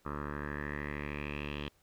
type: tone with low-pass filter sweep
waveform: 10% pulse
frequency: 73.1 Hz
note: D2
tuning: 7 cents flat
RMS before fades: -39 dBFS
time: 0.05-1.69 s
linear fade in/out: 10 ms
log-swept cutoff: 1300 to 3100 Hz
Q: 5.6
effects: pink hiss -70 dBFS RMS until 1.82 s